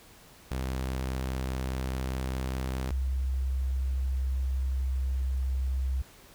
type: tone pair in turn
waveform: sawtooth / sine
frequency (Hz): 64.9 / 65.54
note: C2 / C2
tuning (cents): -13 / +4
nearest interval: unison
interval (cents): 17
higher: second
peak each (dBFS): -26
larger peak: neither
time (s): 0.51-2.91 / 2.91-6.02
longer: second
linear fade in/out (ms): 5
effects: pink hiss -54 dBFS RMS until 6.34 s